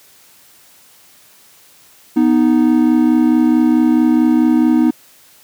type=tone pair together; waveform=triangle; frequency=246.9 / 311.5 Hz; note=B3 / D#4; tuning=0 / +2 cents; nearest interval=major third; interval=402 cents; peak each=-10 dBFS; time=2.16-4.91 s; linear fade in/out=10 ms; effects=white hiss -47 dBFS RMS until 5.43 s + high-pass 80 Hz 12 dB/octave